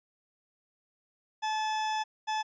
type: tone pair in turn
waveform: 40% pulse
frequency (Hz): 865 / 865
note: A5 / A5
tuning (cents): -30 / -30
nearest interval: unison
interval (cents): 0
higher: neither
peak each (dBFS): -28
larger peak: neither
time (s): 1.42-2.04 / 2.27-2.43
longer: first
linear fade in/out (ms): 20
effects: resampled to 16000 Hz